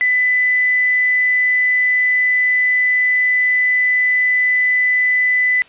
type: tone with quantisation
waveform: sine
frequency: 1999 Hz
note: B6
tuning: 20 cents sharp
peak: -12 dBFS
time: 0.01-5.62 s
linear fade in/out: 0 ms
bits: 5
effects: white hiss -45 dBFS RMS until 5.68 s + resampled to 8000 Hz